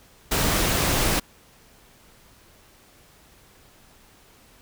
pink noise, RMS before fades -22 dBFS, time 0.31-1.2 s, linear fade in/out 10 ms, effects pink hiss -54 dBFS RMS until 4.61 s

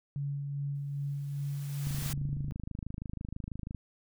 sine tone with tremolo, 141.6 Hz, C#3, 37 cents sharp, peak -31 dBFS, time 0.16-2.51 s, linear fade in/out 0 ms, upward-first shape sine, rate 2.5 Hz, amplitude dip 30%
white noise with exponential growth, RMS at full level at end -38 dBFS, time 0.75-2.13 s, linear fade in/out 1 ms, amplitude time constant 300 ms
click train, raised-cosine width 5 ms, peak -26 dBFS, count 50, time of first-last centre 1.87-3.747 s, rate 26.1 Hz
effects none

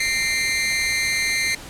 sawtooth tone with amplitude modulation, 2093 Hz, C7, in tune, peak -12 dBFS, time 0-1.55 s, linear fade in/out 5 ms, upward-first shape sine, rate 263 Hz, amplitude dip 90%, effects pink hiss -38 dBFS RMS until 1.69 s + low-pass 11000 Hz 12 dB/octave

